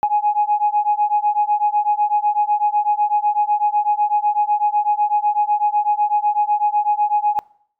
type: beating tone pair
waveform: sine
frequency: 831 / 839 Hz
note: G#5 / G#5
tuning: +1 / +17 cents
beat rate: 8 Hz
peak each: -17 dBFS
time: 0.03-7.39 s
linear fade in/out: 0 ms
effects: noise-tail reverb RT60 0.6 s tail -24 dB re dry + tanh soft clip ceiling -7 dBFS